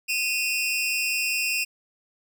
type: tone pair together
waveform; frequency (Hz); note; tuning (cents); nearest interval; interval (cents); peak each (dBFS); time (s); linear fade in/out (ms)
sawtooth; 2500 / 2725; D#7 / F7; +8 / -43; minor second; 149; -23; 0.08-1.65; 20
effects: none